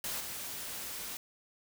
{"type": "noise with level steps", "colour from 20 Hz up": "white", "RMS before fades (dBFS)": [-37, -41], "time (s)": [0.04, 1.17], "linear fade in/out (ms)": 2, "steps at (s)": 0.2, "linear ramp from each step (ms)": 5, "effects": []}